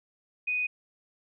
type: tone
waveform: sine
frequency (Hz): 2488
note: D#7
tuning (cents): -1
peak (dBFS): -26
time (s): 0.47-0.67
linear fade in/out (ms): 10
effects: none